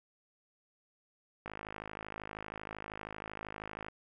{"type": "click train", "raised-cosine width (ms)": 0.5, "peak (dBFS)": -26, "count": 129, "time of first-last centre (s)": [1.46, 3.884], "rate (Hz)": 52.8, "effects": []}